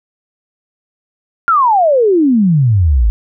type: exponential sweep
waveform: sine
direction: down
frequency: 1421 to 50.3 Hz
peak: -7 dBFS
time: 1.48-3.1 s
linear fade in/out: 0 ms
effects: none